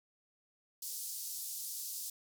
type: band-pass noise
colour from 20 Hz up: white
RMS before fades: -42 dBFS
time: 0.82-2.1 s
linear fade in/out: 5 ms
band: 4700 to 16000 Hz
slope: 24 dB/octave
effects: none